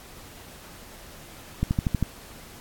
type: click train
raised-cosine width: 5 ms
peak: -10 dBFS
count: 6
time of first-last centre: 1.63-2.027 s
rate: 12.6 Hz
effects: pink hiss -46 dBFS RMS until 2.6 s + AAC 64 kbps